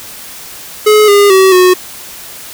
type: tone with pitch steps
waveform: square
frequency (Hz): 425.2 / 406.2 / 380.6 / 365.7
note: G#4 / G#4 / F#4 / F#4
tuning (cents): +41 / -38 / +49 / -20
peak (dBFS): -4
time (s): 0.86-1.74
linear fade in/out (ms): 10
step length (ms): 220
effects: white hiss -29 dBFS RMS until 2.53 s